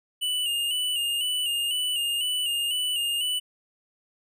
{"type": "tone with vibrato", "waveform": "square", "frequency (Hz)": 2900, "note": "F#7", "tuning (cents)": -35, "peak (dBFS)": -25, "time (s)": [0.21, 3.4], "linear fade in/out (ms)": 20, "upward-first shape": "square", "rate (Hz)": 2, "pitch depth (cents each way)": 44, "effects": []}